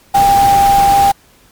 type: tone in noise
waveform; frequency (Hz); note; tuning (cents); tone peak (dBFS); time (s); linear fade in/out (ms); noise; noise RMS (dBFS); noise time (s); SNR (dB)
sine; 796; G5; +26; -6; 0.14-1.12; 10; pink; -20; 0.14-1.12; +11
effects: pink hiss -48 dBFS RMS until 1.51 s + MP3 96 kbps